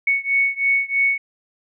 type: beating tone pair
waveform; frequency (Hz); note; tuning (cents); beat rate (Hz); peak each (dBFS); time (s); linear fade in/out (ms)
sine; 2217 / 2220.1; C#7 / C#7; 0 / +2; 3.1; -19 / -20; 0.07-1.18; 5
effects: none